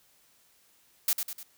blue noise with echo, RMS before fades -25 dBFS, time 1.08-1.13 s, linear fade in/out 2 ms, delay 100 ms, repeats 3, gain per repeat -6 dB, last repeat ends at 1.43 s, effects white hiss -64 dBFS RMS until 1.57 s

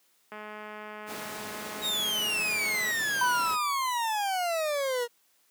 click train, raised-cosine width 0.5 ms, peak -27 dBFS, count 550, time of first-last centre 0.32-2.91 s, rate 212 Hz
pink noise, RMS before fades -39 dBFS, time 1.06-3.58 s, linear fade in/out 50 ms
40% pulse exponential sweep, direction down, 3841 to 468.2 Hz, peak -26 dBFS, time 1.81-5.08 s, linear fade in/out 50 ms
sine tone with exponential decay, 984 Hz, B5, 7 cents flat, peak -22 dBFS, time 3.21-4.46 s, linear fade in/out 5 ms, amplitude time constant 270 ms
effects white hiss -67 dBFS RMS until 5.5 s + high-pass 200 Hz 12 dB/octave

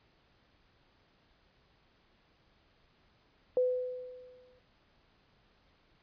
sine tone with exponential decay, 503 Hz, B4, 32 cents sharp, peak -23 dBFS, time 3.57-4.59 s, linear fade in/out 1 ms, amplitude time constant 220 ms, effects pink hiss -68 dBFS RMS until 6.02 s + resampled to 11025 Hz

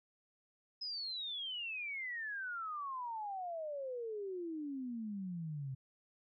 sine exponential sweep, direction down, 5140 to 129 Hz, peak -39 dBFS, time 0.81-5.75 s, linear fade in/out 10 ms, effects none

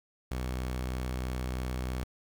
sawtooth tone, 63.1 Hz, B1, 38 cents sharp, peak -28 dBFS, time 0.31-2.04 s, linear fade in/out 5 ms, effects 9-bit

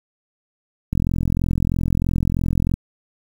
click train, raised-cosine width 5 ms, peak -8 dBFS, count 79, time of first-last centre 0.93-2.74 s, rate 43.1 Hz, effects 7-bit

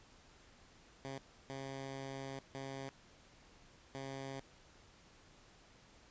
10% pulse tone bursts at uneven times, 135.4 Hz, C#3, 40 cents flat, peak -35 dBFS, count 4, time 1.05-1.18 / 1.5-2.39 / 2.55-2.89 / 3.95-4.4 s, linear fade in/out 0 ms, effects pink hiss -63 dBFS RMS until 6.1 s + resampled to 16000 Hz

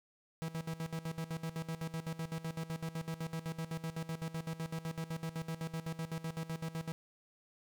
45% pulse tone with tremolo, 162.6 Hz, E3, 23 cents flat, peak -36 dBFS, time 0.42-6.92 s, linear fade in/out 0 ms, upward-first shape square, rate 7.9 Hz, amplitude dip 80%, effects none

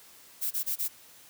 violet noise bursts, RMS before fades -30 dBFS, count 4, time 0.41-0.885 s, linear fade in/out 20 ms, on 100 ms, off 25 ms, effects white hiss -54 dBFS RMS until 1.29 s + high-pass 80 Hz 12 dB/octave

